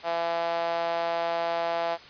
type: tone with high-pass filter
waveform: sawtooth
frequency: 168.5 Hz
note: E3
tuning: 38 cents sharp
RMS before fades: -28 dBFS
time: 0.03-1.98 s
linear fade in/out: 50 ms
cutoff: 690 Hz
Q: 4.1
effects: white hiss -47 dBFS RMS until 2.09 s + resampled to 11025 Hz